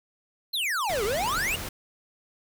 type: exponential two-way sweep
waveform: square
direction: down then up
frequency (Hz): 4317 to 383.6 to 2960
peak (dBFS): -26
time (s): 0.53-1.56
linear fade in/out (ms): 10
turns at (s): 1.04
type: noise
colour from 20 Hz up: pink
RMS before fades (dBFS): -35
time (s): 0.89-1.69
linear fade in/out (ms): 5
effects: none